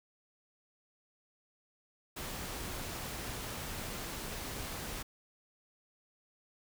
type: noise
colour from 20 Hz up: pink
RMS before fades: -41 dBFS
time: 2.16-5.03 s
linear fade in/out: 10 ms
effects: none